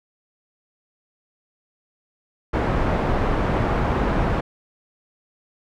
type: low-pass noise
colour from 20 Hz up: pink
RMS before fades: -21 dBFS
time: 2.53-4.41 s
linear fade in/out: 10 ms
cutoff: 1300 Hz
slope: 12 dB/octave
effects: none